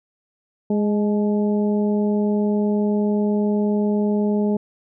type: harmonic tone with a mistuned harmonic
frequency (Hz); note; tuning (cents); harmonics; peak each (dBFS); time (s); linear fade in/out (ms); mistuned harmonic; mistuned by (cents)
207.7; G#3; 0; 1 / 2 / 3 / 4; -18 / -23 / -30 / -35; 0.7-4.57; 5; 4; +48
effects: none